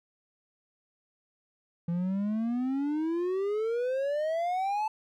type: exponential sweep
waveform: triangle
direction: up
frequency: 167.8 to 880 Hz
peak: -25 dBFS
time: 1.88-4.88 s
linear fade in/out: 5 ms
effects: none